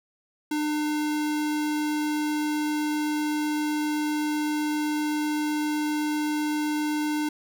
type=tone; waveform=square; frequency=301.3 Hz; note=D4; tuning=44 cents sharp; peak=-25 dBFS; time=0.51-7.29 s; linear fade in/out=5 ms; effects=none